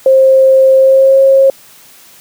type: tone with pitch glide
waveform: sine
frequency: 530 to 539.6 Hz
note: C5 to C#5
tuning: +22 to -47 cents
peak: -3 dBFS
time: 0.06-1.5 s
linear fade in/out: 2 ms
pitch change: +31 cents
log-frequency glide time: 0.76-1.2 s
effects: white hiss -40 dBFS RMS until 2.2 s + high-pass 80 Hz 12 dB/octave